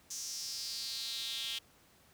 square tone with high-pass filter sweep, 123.47 Hz, B2, in tune, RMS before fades -40 dBFS, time 0.1-1.59 s, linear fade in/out 10 ms, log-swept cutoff 6200 to 3200 Hz, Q 4.9, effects pink hiss -64 dBFS RMS until 2.13 s + high-pass 60 Hz 12 dB/octave

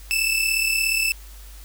sawtooth tone pair together, 2620 / 2657 Hz, E7 / E7, -11 / +13 cents, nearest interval unison, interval 24 cents, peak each -19 dBFS, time 0.11-1.12 s, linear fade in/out 0 ms, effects added 50 Hz sine -39 dBFS peak until 1.64 s + white hiss -48 dBFS RMS until 1.64 s

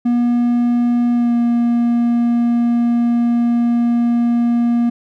triangle tone with pitch glide, 240.2 to 237 Hz, B3 to A#3, -48 to +29 cents, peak -10 dBFS, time 0.05-4.9 s, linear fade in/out 10 ms, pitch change -23 cents, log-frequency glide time 1.13-1.34 s, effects none

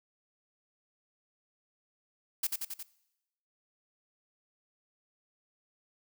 blue noise with echo, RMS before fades -30 dBFS, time 2.43-2.47 s, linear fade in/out 5 ms, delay 90 ms, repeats 4, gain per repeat -3 dB, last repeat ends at 2.83 s, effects noise-tail reverb RT60 0.9 s tail -20 dB re dry

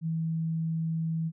sine tone, 162.4 Hz, E3, 26 cents flat, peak -27 dBFS, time 0.01-1.32 s, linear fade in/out 50 ms, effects none

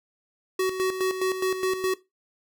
square tone with tremolo, 374.8 Hz, F#4, 22 cents sharp, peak -22 dBFS, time 0.59-1.94 s, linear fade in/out 5 ms, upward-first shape square, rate 4.8 Hz, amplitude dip 60%, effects noise-tail reverb RT60 0.2 s tail -17 dB re dry

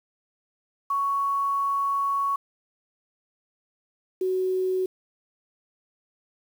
sine tone pair in turn, 1114 / 372.7 Hz, C#6 / F#4, +8 / +13 cents, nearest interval octave + perfect fifth, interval 1895 cents, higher first, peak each -22 dBFS, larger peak neither, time 0.9-2.36 / 4.21-4.86 s, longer first, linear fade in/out 5 ms, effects 8-bit

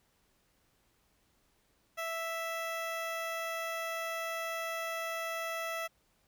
15% pulse tone with notch filter, 659.3 Hz, E5, in tune, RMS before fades -37 dBFS, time 1.97-5.88 s, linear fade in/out 20 ms, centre 8000 Hz, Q 1.7, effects pink hiss -72 dBFS RMS until 6.27 s

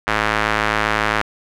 square tone with band-pass filter, 53.8 Hz, A1, 38 cents flat, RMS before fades -19 dBFS, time 0.07-1.22 s, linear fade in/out 5 ms, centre 1600 Hz, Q 1.3, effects none

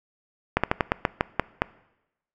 slowing click train, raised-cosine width 0.5 ms, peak -4 dBFS, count 9, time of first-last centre 0.57-1.62 s, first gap 66 ms, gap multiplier 1.19, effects noise-tail reverb RT60 0.9 s tail -21 dB re dry

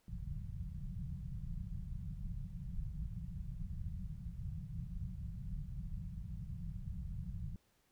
pink low-pass noise, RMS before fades -43 dBFS, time 0.08-7.56 s, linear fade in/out 2 ms, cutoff 190 Hz, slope 96 dB/octave, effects pink hiss -75 dBFS RMS until 7.91 s

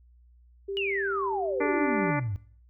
sine tone with pitch glide, 394.3 to 389.1 Hz, G4 to G4, +10 to -13 cents, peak -30 dBFS, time 0.68-2.11 s, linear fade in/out 10 ms, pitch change -23 cents, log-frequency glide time 1.05-1.61 s
sine exponential sweep, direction down, 2960 to 92.5 Hz, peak -28 dBFS, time 0.77-2.36 s, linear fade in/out 0 ms
harmonic tone, 292.4 Hz, D4, 7 cents flat, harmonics 1 / 2 / 3 / 4 / 5 / 6 / 7 / 8, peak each -28 / -32 / -33 / -36 / -38 / -39 / -33 / -39 dBFS, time 1.6-2.2 s, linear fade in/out 10 ms
effects noise-tail reverb RT60 0.5 s tail -17 dB re dry + added 60 Hz sine -54 dBFS peak until 2.69 s

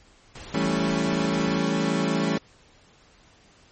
pink noise, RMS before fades -41 dBFS, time 0.35-1.6 s, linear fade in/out 5 ms
30% pulse chord, A dominant seventh, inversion second, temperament equal with one note detuned, 164.81 / 194.64 / 220 / 277.2 Hz, E3 / G3 / A3 / C#4, 0 / -12 / 0 / 0 cents, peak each -25 dBFS, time 0.54-2.38 s, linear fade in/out 5 ms
effects pink hiss -56 dBFS RMS until 3.71 s + MP3 32 kbps

